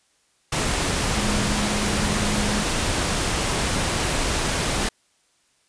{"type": "tone in noise", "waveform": "sine", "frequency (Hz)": 207.7, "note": "G#3", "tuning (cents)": 0, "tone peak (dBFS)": -26, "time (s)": [1.16, 2.63], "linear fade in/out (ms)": 5, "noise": "pink", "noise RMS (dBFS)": -23, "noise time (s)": [0.52, 4.89], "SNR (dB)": -6, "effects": ["white hiss -64 dBFS RMS until 5.68 s", "resampled to 22050 Hz"]}